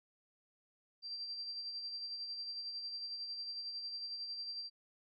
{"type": "tone with tremolo", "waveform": "sine", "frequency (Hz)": 4710, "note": "D8", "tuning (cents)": 4, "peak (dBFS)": -39, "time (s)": [1.02, 4.7], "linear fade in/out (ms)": 50, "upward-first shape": "sine", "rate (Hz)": 11, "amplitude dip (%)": 40, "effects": []}